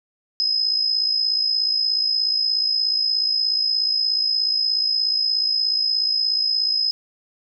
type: tone with amplitude modulation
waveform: sine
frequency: 5080 Hz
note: D#8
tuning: 35 cents sharp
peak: -15 dBFS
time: 0.4-6.91 s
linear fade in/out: 0 ms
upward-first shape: sine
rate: 56.8 Hz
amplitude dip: 60%
effects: none